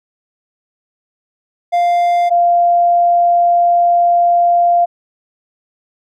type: tone pair in turn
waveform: triangle / sine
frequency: 698 / 695.4 Hz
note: F5 / F5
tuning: -1 / -8 cents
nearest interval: unison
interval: 7 cents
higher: first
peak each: -8 dBFS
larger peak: neither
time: 1.72-2.3 / 2.3-4.86 s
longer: second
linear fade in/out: 20 ms
effects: none